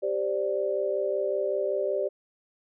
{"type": "chord", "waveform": "sine", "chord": "G suspended fourth", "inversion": "none", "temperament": "just", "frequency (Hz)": [392, 522.7, 588], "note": ["G4", "C5", "D5"], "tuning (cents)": [0, -2, 2], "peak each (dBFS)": [-29, -31, -28], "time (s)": [0.02, 2.09], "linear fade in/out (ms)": 20, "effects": []}